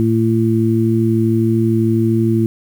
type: harmonic tone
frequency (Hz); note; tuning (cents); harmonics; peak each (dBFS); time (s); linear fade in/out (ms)
112.7; A2; +42; 1 / 2 / 3; -16 / -16 / -16; 0-2.46; 0
effects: 7-bit